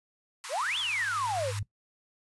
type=high-pass noise; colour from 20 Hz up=pink; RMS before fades=-40 dBFS; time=0.44-1.59 s; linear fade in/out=0 ms; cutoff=890 Hz; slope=96 dB/octave
type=exponential two-way sweep; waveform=sine; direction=up then down; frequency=460.4 to 3580 to 460.4 Hz; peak=-28 dBFS; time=0.49-1.53 s; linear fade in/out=50 ms; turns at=0.78 s
type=tone with exponential growth; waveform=sine; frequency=102.1 Hz; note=G#2; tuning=29 cents flat; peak=-30 dBFS; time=0.57-1.63 s; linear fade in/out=5 ms; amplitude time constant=230 ms
effects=noise-tail reverb RT60 0.1 s tail -17 dB re dry + resampled to 24000 Hz